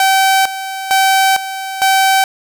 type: tone with tremolo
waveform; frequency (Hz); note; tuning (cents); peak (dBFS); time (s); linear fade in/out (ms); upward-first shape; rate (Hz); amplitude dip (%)
sawtooth; 770; G5; -31; -5; 0-2.24; 2; square; 1.1; 75
effects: none